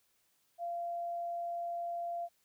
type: tone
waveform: sine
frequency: 689 Hz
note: F5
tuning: 24 cents flat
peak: -35 dBFS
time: 0.58-2.29 s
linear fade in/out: 50 ms
effects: white hiss -74 dBFS RMS until 2.44 s